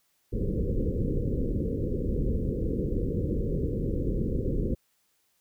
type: low-pass noise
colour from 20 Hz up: pink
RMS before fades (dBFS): -28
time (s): 0.32-4.75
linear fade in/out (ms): 10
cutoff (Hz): 520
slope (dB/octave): 96
effects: white hiss -71 dBFS RMS until 5.4 s